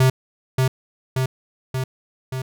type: tone with echo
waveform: square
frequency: 130.3 Hz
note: C3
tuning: 7 cents flat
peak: -13 dBFS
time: 0-0.1 s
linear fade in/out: 5 ms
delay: 580 ms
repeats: 4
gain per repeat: -3 dB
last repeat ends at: 2.42 s
effects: none